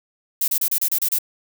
violet noise bursts, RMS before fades -20 dBFS, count 8, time 0.41-1.187 s, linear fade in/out 5 ms, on 70 ms, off 31 ms, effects none

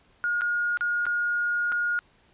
sine tone with dropouts, 1431 Hz, F6, 42 cents sharp, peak -23 dBFS, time 0.24-1.99 s, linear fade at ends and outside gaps 0 ms, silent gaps 0.41-0.418 / 0.772-0.809 / 1.055-1.066 / 1.719-1.723 s, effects pink hiss -61 dBFS RMS until 2.33 s + resampled to 8000 Hz

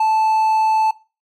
triangle tone, 876 Hz, A5, 8 cents flat, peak -11 dBFS, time 0-0.91 s, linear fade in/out 5 ms, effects noise-tail reverb RT60 0.3 s tail -19 dB re dry + MP3 64 kbps

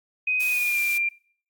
sine tone with pitch glide, 2507 to 2380 Hz, D#7 to D7, +12 to +22 cents, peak -21 dBFS, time 0.27-1.09 s, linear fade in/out 5 ms, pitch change -90 cents, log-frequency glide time 0.48-0.79 s
blue noise, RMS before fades -33 dBFS, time 0.4-0.98 s, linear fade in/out 5 ms
effects noise-tail reverb RT60 0.5 s tail -22 dB re dry + AAC 64 kbps

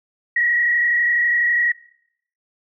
sine tone with frequency modulation, 1911 Hz, A#6, 43 cents sharp, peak -15 dBFS, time 0.36-1.72 s, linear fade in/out 5 ms, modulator 32.1 Hz, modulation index 1.2, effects noise-tail reverb RT60 0.7 s tail -23 dB re dry

